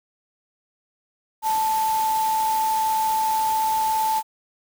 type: tone in noise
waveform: sine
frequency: 879 Hz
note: A5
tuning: 2 cents flat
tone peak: -19 dBFS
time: 1.42-4.23 s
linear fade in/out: 50 ms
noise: white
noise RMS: -33 dBFS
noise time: 1.42-4.23 s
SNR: +11 dB
effects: none